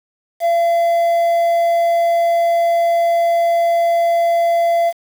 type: tone with quantisation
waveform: triangle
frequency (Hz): 680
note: F5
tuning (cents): -46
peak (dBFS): -10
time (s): 0.4-4.93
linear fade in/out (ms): 50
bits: 6
effects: none